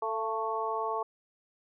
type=harmonic tone with a mistuned harmonic; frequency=221.2 Hz; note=A3; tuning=9 cents sharp; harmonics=2 / 3 / 4 / 5; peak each=-35 / -37 / -34 / -34 dBFS; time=0.02-1.03 s; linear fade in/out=5 ms; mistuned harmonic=3; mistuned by=+35 cents; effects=none